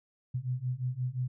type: beating tone pair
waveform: sine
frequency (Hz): 123.47 / 129.17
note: B2 / C3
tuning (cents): 0 / -22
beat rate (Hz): 5.7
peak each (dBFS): -34 / -33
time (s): 0.34-1.28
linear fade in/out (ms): 10
effects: none